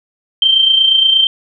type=tone with amplitude modulation; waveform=sine; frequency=3136 Hz; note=G7; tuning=in tune; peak=-5 dBFS; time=0.42-1.27 s; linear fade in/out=2 ms; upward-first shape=sine; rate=28.5 Hz; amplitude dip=55%; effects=none